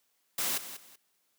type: noise with echo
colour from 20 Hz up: white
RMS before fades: -31 dBFS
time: 0.38-0.58 s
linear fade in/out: 5 ms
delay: 190 ms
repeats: 2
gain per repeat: -12 dB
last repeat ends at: 0.96 s
effects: white hiss -74 dBFS RMS until 1.38 s + high-pass 150 Hz 12 dB/octave